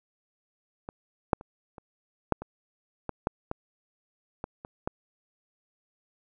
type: clicks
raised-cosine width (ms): 1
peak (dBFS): -23 / -6 / -29 / -30 / -8 / -24 / -17 / -11 / -17 / -19 / -26 / -15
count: 12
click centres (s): 0.889 / 1.332 / 1.411 / 1.782 / 2.323 / 2.42 / 3.093 / 3.271 / 3.514 / 4.441 / 4.649 / 4.875
effects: none